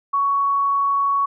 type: tone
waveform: sine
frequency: 1117 Hz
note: C#6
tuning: 13 cents sharp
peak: -16 dBFS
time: 0.13-1.26 s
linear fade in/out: 10 ms
effects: none